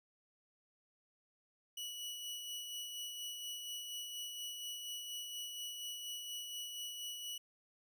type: tone with tremolo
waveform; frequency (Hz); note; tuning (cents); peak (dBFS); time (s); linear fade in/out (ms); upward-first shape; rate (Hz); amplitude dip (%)
sawtooth; 2939; F#7; -12; -38; 1.77-7.38; 5; sine; 4.2; 35
effects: none